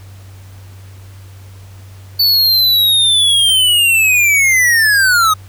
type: linear sweep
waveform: square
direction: down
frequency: 4504 to 1242 Hz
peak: -9 dBFS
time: 2.19-5.34 s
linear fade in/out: 10 ms
effects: added 96 Hz sine -33 dBFS peak until 5.48 s + pink hiss -45 dBFS RMS until 5.48 s